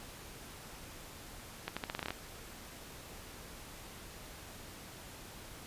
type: accelerating click train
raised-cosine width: 0.3 ms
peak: -20 dBFS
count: 10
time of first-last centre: 1.68-2.106 s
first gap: 86 ms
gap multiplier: 0.84
effects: pink hiss -50 dBFS RMS until 5.66 s + resampled to 32000 Hz